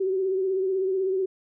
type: tone with vibrato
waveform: sine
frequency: 379.9 Hz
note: F#4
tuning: 46 cents sharp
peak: -22 dBFS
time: 0-1.26 s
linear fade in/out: 10 ms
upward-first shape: triangle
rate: 16 Hz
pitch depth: 54 cents each way
effects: none